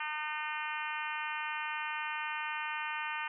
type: harmonic tone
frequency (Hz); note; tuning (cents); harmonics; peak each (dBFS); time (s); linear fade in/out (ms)
304; D#4; -40; 3 / 4 / 5 / 6 / 7 / 8 / 9 / 10; -40 / -42 / -42 / -42 / -45 / -43 / -45 / -49; 0-3.28; 5
effects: none